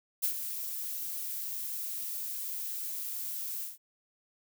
violet noise with ADSR envelope, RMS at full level -28 dBFS, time 0.22-3.78 s, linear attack 21 ms, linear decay 89 ms, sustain -9 dB, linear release 160 ms, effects none

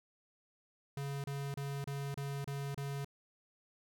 square tone bursts, 140 Hz, C#3, 18 cents sharp, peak -38 dBFS, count 7, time 0.97-3.046 s, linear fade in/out 2 ms, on 270 ms, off 31 ms, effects none

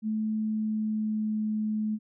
sine tone with pitch glide, 216.9 to 214.8 Hz, A3 to A3, -25 to -41 cents, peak -26 dBFS, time 0.02-1.99 s, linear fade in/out 50 ms, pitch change -16 cents, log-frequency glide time 0.35-1.41 s, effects none

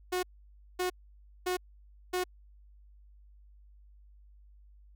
sawtooth tone bursts, 363.8 Hz, F#4, 29 cents flat, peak -25 dBFS, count 4, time 0.12-2.24 s, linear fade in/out 10 ms, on 110 ms, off 560 ms, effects added 50 Hz sine -54 dBFS peak until 4.95 s

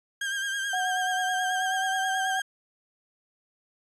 35% pulse tone with vibrato, 1599 Hz, G6, 34 cents sharp, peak -26 dBFS, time 0.21-2.42 s, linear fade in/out 5 ms, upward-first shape sine, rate 9.3 Hz, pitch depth 41 cents each way
sine tone with pitch glide, 740 to 759.5 Hz, F#5 to F#5, 0 to +45 cents, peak -27 dBFS, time 0.73-2.4 s, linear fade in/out 5 ms, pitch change +45 cents, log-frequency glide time 1.48-1.8 s
effects resampled to 24000 Hz

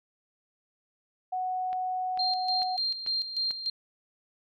sine tone, 740 Hz, F#5, in tune, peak -28 dBFS, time 1.32-2.77 s, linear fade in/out 10 ms
click train, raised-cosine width 0.3 ms, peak -29 dBFS, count 5, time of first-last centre 1.73-3.508 s, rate 2.25 Hz
sine tone with tremolo, 4186 Hz, C8, in tune, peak -26 dBFS, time 2.19-3.7 s, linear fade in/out 5 ms, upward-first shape square, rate 3.4 Hz, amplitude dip 65%
effects none

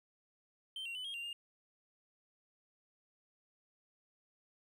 triangle tone with pitch steps, 3118 / 2751 / 3002 / 3247 / 2776 / 2817 Hz, G7 / F7 / F#7 / G#7 / F7 / F7, -10 / -27 / +24 / -40 / -11 / +14 cents, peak -39 dBFS, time 0.76-1.33 s, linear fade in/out 2 ms, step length 95 ms, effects none

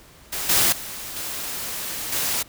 white noise with level steps, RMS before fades -28 / -18 / -34 / -30 / -24 dBFS, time 0.32-2.43 s, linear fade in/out 10 ms, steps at 0.49 / 0.72 / 1.16 / 2.12 s, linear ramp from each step 5 ms, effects pink hiss -49 dBFS RMS until 2.48 s

